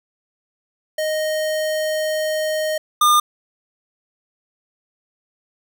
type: tone pair in turn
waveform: square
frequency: 621 / 1208.7 Hz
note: D#5 / D6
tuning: -3 / +49 cents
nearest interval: octave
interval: 1152 cents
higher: second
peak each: -20 / -12 dBFS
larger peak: second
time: 0.98-2.78 / 3.01-3.2 s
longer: first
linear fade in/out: 5 ms
effects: none